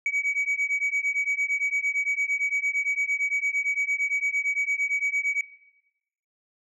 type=beating tone pair; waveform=sine; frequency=2264 / 2272.8 Hz; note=C#7 / C#7; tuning=+36 / +43 cents; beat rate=8.8 Hz; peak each=-24 / -25 dBFS; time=0.06-5.41 s; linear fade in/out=2 ms; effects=noise-tail reverb RT60 0.9 s tail -18 dB re dry + tanh soft clip ceiling -20 dBFS